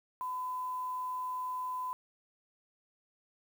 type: tone with quantisation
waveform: sine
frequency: 1009 Hz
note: B5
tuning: 37 cents sharp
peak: -34 dBFS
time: 0.21-1.93 s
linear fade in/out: 0 ms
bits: 9
effects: none